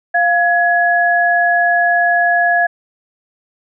sine tone pair together, 698 / 1681.4 Hz, F5 / G#6, -1 / +21 cents, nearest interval octave + minor third, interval 1522 cents, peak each -13 dBFS, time 0.14-2.67 s, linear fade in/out 10 ms, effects none

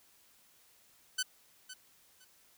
10% pulse tone with echo, 1509 Hz, F#6, 34 cents sharp, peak -22 dBFS, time 1.18-1.23 s, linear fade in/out 10 ms, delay 510 ms, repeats 2, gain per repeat -14 dB, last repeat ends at 2.25 s, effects white hiss -65 dBFS RMS until 2.57 s

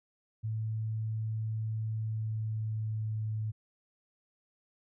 sine tone with pitch glide, 110 to 108.67 Hz, A2 to A2, 0 to -21 cents, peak -31 dBFS, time 0.43-3.52 s, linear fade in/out 20 ms, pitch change -21 cents, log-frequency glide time 1.98-3.28 s, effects none

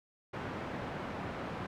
pink band-pass noise, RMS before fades -40 dBFS, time 0.33-1.67 s, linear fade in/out 10 ms, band 100 to 1700 Hz, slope 12 dB/octave, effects none

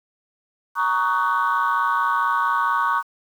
sine chord, D# minor seventh, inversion second, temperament just, 933.4 / 1120.1 / 1244.5 / 1493.4 Hz, A#5 / C#6 / D#6 / F#6, +2 / +18 / 0 / +16 cents, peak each -23 / -20 / -26 / -24 dBFS, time 0.75-3.03 s, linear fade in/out 50 ms, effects tanh soft clip ceiling -11 dBFS + 8-bit

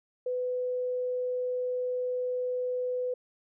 sine tone, 500 Hz, B4, 21 cents sharp, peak -28 dBFS, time 0.26-3.14 s, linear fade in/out 5 ms, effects none

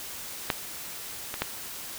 clicks, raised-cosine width 0.3 ms, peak -7 / -17 / -9 dBFS, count 3, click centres 0.502 / 1.341 / 1.42 s, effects white hiss -39 dBFS RMS until 1.98 s

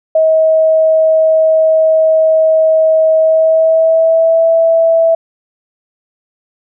sine tone with pitch glide, 637 to 657.9 Hz, D#5 to E5, +41 to -4 cents, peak -6 dBFS, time 0.15-5.15 s, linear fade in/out 5 ms, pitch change +55 cents, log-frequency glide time 3.17-4.47 s, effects none

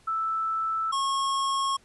sine / square tone pair in turn, 1318.5 / 1090.3 Hz, E6 / C#6, 0 / -29 cents, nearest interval minor third, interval 329 cents, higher first, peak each -25 dBFS, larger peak neither, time 0.07-0.92 / 0.92-1.77 s, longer neither, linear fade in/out 10 ms, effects pink hiss -60 dBFS RMS until 1.84 s + resampled to 24000 Hz

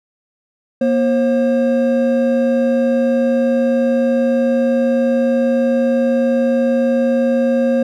triangle tone pair together, 238.4 / 535.2 Hz, A#3 / C5, +39 / +39 cents, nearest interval octave + major second, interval 1400 cents, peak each -13 dBFS, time 0.81-7.83 s, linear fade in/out 5 ms, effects none

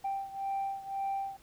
sine beating tone pair, 784 / 785.9 Hz, G5 / G5, 0 / +4 cents, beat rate 1.9 Hz, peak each -33 / -36 dBFS, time 0.04-1.37 s, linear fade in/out 10 ms, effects tanh soft clip ceiling -28 dBFS + pink hiss -61 dBFS RMS until 1.42 s

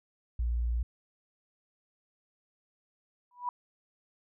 sine tone, 58.8 Hz, A#1, 16 cents sharp, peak -27 dBFS, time 0.39-0.83 s, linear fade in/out 5 ms
sine tone with exponential growth, 980 Hz, B5, 14 cents flat, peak -26 dBFS, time 3.31-3.49 s, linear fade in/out 2 ms, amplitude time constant 37 ms
effects none

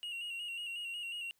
triangle tone with vibrato, 2811 Hz, F7, 11 cents sharp, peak -37 dBFS, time 0.03-1.31 s, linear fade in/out 0 ms, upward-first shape square, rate 5.5 Hz, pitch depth 40 cents each way, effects white hiss -75 dBFS RMS until 1.39 s

